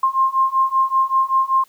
sine beating tone pair, 1058 / 1063.2 Hz, C6 / C6, +19 / +27 cents, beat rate 5.2 Hz, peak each -18 / -17 dBFS, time 0.03-1.64 s, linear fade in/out 5 ms, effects white hiss -55 dBFS RMS until 1.68 s

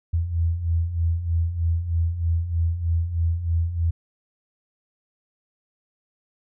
sine beating tone pair, 81.4 / 84.6 Hz, E2 / E2, -21 / +45 cents, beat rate 3.2 Hz, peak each -27 / -21 dBFS, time 0.13-3.91 s, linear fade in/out 10 ms, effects none

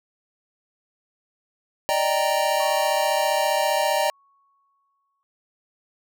square chord, Eb major seventh, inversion third, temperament equal, 587.3 / 622.3 / 784 / 932.3 Hz, D5 / Eb5 / G5 / Bb5, 0 / 0 / 0 / 0 cents, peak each -26 dBFS, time 1.89-4.1 s, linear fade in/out 0 ms
sine tone with exponential decay, 1108.7 Hz, C#6, in tune, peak -33 dBFS, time 2.6-5.23 s, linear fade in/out 0 ms, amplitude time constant 570 ms
effects none

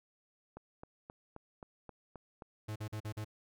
click train, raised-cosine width 1 ms, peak -33 dBFS, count 8, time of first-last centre 0.57-2.422 s, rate 3.78 Hz
45% pulse tone bursts, 107.2 Hz, A2, 45 cents flat, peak -38 dBFS, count 5, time 2.68-3.247 s, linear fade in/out 10 ms, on 79 ms, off 43 ms
effects none

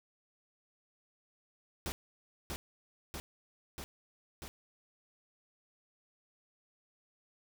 pink noise with echo, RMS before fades -38 dBFS, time 1.86-1.92 s, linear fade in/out 0 ms, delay 640 ms, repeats 4, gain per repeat -2 dB, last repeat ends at 4.48 s, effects none

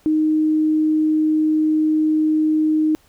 sine tone, 310.3 Hz, D#4, 5 cents flat, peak -14 dBFS, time 0.06-2.95 s, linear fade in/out 0 ms, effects pink hiss -56 dBFS RMS until 3.08 s

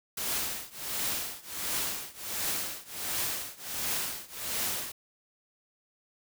white noise with tremolo, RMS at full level -30 dBFS, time 0.17-4.92 s, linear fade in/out 5 ms, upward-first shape triangle, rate 1.4 Hz, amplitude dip 95%, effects none

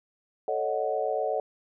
sine chord, D# half-diminished seventh, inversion second, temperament equal, 440 / 554.4 / 622.3 / 740 Hz, A4 / C#5 / D#5 / F#5, 0 / 0 / 0 / 0 cents, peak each -31 dBFS, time 0.48-1.4 s, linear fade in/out 2 ms, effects none

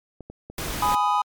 clicks, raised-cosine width 2 ms, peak -25 dBFS, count 8, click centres 0.207 / 0.3 / 0.5 / 0.597 / 0.669 / 0.706 / 0.743 / 0.789 s
pink noise, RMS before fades -30 dBFS, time 0.58-0.95 s, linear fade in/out 2 ms
triangle chord, G# minor, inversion none, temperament just, 830.6 / 996.7 / 1245.9 Hz, G#5 / B5 / D#6, 0 / +16 / +2 cents, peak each -21 / -21 / -22 dBFS, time 0.82-1.22 s, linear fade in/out 5 ms
effects MP3 96 kbps

